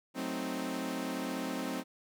sawtooth chord, F# diminished seventh, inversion none, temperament equal, 185 / 220 / 261.6 / 311.1 Hz, F#3 / A3 / C4 / Eb4, 0 / 0 / 0 / 0 cents, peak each -38 / -38 / -33 / -37 dBFS, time 0.14-1.84 s, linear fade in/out 50 ms, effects none

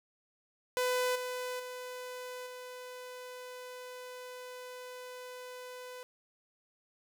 sawtooth tone with level steps, 501 Hz, B4, 25 cents sharp, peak -25 / -32 / -37 / -40 dBFS, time 0.77-6.03 s, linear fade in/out 0 ms, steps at 1.15 / 1.59 / 2.46 s, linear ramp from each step 10 ms, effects 11-bit

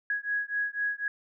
sine beating tone pair, 1661.2 / 1665.2 Hz, G#6 / G#6, 0 / +4 cents, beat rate 4 Hz, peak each -31 dBFS, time 0.1-1.08 s, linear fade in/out 2 ms, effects none

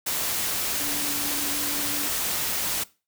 sine tone in noise, 288.2 Hz, D4, 33 cents flat, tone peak -35 dBFS, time 0.8-2.08 s, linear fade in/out 10 ms, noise white, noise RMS -27 dBFS, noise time 0.06-2.84 s, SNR -11 dB, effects noise-tail reverb RT60 0.3 s tail -20 dB re dry

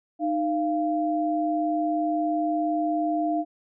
sine tone pair together, 307.6 / 690.5 Hz, D#4 / F5, -20 / -20 cents, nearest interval octave + major second, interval 1400 cents, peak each -25 / -25 dBFS, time 0.19-3.45 s, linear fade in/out 50 ms, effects none

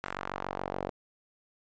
sawtooth tone with band-pass filter sweep, 47.01 Hz, F#1, 28 cents sharp, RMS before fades -37 dBFS, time 0.03-0.9 s, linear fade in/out 10 ms, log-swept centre 1500 to 580 Hz, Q 1.4, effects resampled to 16000 Hz + 10-bit

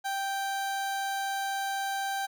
30% pulse tone, 784 Hz, G5, in tune, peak -27 dBFS, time 0.04-2.27 s, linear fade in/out 20 ms, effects none

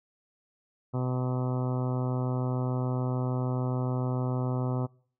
harmonic tone, 126.8 Hz, B2, 46 cents sharp, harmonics 1 / 2 / 3 / 4 / 5 / 6 / 7 / 8 / 9 / 10, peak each -28 / -34 / -38 / -40 / -42 / -44 / -45 / -46 / -47 / -48 dBFS, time 0.93-4.87 s, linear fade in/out 20 ms, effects noise-tail reverb RT60 0.5 s tail -24 dB re dry

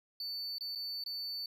triangle tone with dropouts, 4500 Hz, C#8, 25 cents sharp, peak -36 dBFS, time 0.2-1.46 s, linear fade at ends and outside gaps 2 ms, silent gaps 0.584-0.608 / 0.751-0.756 / 1.039-1.061 s, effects none

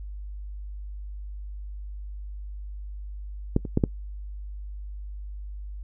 clicks, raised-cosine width 3 ms, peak -7 / -19 / -7 / -6 dBFS, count 4, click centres 3.564 / 3.652 / 3.774 / 3.838 s, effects noise-tail reverb RT60 0.1 s tail -22 dB re dry + added 50 Hz sine -34 dBFS peak until 5.83 s

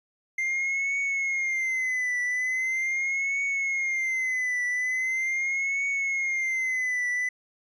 triangle tone with vibrato, 2093 Hz, C7, in tune, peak -23 dBFS, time 0.38-7.29 s, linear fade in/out 5 ms, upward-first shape triangle, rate 0.41 Hz, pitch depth 110 cents each way, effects resampled to 22050 Hz

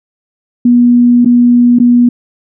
sine tone with dropouts, 242.1 Hz, B3, 34 cents flat, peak -3 dBFS, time 0.65-2.09 s, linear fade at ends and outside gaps 5 ms, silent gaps 1.248-1.257 / 1.788-1.799 s, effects none

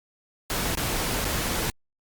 pink noise with dropouts, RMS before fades -27 dBFS, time 0.5-1.7 s, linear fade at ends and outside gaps 0 ms, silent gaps 0.751-0.773 / 1.245-1.252 s, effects Opus 48 kbps

